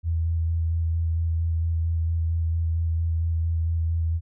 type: tone with vibrato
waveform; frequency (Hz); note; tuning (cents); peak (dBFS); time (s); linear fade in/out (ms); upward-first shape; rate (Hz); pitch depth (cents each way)
sine; 82.41; E2; 0; -21; 0.03-4.21; 50; square; 4.4; 14
effects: none